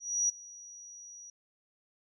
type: tone with ADSR envelope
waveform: sine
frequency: 5800 Hz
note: F#8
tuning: 35 cents flat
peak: -24 dBFS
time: 0-1.3 s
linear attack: 290 ms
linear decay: 12 ms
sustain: -22 dB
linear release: 3 ms
effects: none